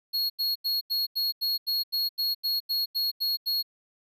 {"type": "tone bursts", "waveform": "square", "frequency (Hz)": 4314, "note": "C#8", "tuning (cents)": -48, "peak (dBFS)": -25, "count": 14, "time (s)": [0.13, 3.628], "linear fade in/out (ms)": 20, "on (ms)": 170, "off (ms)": 86, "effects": []}